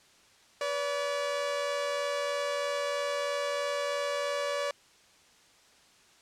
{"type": "tone pair together", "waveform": "sawtooth", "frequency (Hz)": [490, 573.1], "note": ["B4", "D5"], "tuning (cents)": [-14, -42], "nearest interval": "minor third", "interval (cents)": 272, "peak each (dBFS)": [-34, -26], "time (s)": [0.61, 4.71], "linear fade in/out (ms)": 2, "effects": ["white hiss -60 dBFS RMS until 6.21 s", "low-pass 7000 Hz 12 dB/octave"]}